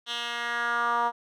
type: tone with band-pass filter sweep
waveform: 10% pulse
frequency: 237.1 Hz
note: A#3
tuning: 30 cents sharp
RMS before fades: -28 dBFS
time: 0.06-1.12 s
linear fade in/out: 50 ms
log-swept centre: 3300 to 910 Hz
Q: 2.9
effects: none